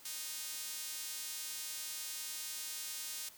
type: tone with high-pass filter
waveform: sawtooth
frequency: 310 Hz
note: D#4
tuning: 6 cents flat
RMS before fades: -43 dBFS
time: 0.05-3.29 s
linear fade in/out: 5 ms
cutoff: 5300 Hz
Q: 0.61
effects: white hiss -58 dBFS RMS until 3.37 s